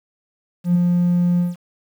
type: tone with ADSR envelope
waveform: triangle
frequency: 175.8 Hz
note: F3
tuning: 12 cents sharp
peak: -7 dBFS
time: 0.64-1.56 s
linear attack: 110 ms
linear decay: 11 ms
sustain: -4 dB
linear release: 170 ms
effects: tanh soft clip ceiling -9 dBFS + 8-bit